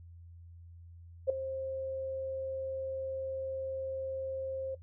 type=tone with ADSR envelope; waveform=sine; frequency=531 Hz; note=C5; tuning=25 cents sharp; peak=-21 dBFS; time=1.27-4.75 s; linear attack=28 ms; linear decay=4 ms; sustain=-13 dB; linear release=8 ms; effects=noise-tail reverb RT60 0.1 s tail -17 dB re dry + added 85 Hz sine -49 dBFS peak until 4.82 s